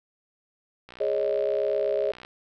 click train, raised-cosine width 0.3 ms, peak -28 dBFS, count 85, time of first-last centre 0.89-2.249 s, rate 61.8 Hz
sine chord, Ab suspended fourth, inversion none, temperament equal, 415.3 / 554.4 / 622.3 Hz, Ab4 / Db5 / Eb5, 0 / 0 / 0 cents, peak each -27 dBFS, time 1-2.12 s, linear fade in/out 10 ms
effects none

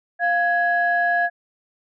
sine tone pair together, 698.5 / 1669 Hz, F5 / G#6, 0 / +8 cents, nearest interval octave + minor third, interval 1508 cents, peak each -19 dBFS, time 0.19-1.3 s, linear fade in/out 50 ms, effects tanh soft clip ceiling -9 dBFS

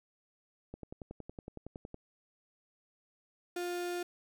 click train, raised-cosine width 2 ms, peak -30 dBFS, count 14, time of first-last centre 0.74-1.944 s, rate 10.8 Hz
35% pulse tone, 352.6 Hz, F4, 17 cents sharp, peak -33 dBFS, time 3.56-4.03 s, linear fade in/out 5 ms
effects none

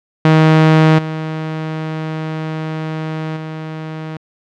sawtooth tone with level steps, 157.7 Hz, D#3, 24 cents sharp, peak -3 / -16 / -20 dBFS, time 0.25-4.17 s, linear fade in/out 2 ms, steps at 0.98 / 3.36 s, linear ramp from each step 10 ms, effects low-pass 3000 Hz 12 dB/octave

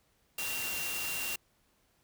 sine tone in noise, 2761 Hz, F7, 20 cents flat, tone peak -37 dBFS, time 0.38-1.36 s, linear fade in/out 5 ms, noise white, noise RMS -37 dBFS, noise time 0.38-1.36 s, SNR -3 dB, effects pink hiss -71 dBFS RMS until 2.03 s

